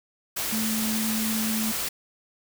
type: tone in noise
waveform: sine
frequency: 220 Hz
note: A3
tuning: in tune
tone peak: -26 dBFS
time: 0.52-1.72 s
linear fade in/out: 10 ms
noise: white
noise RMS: -29 dBFS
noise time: 0.36-1.89 s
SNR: 0 dB
effects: none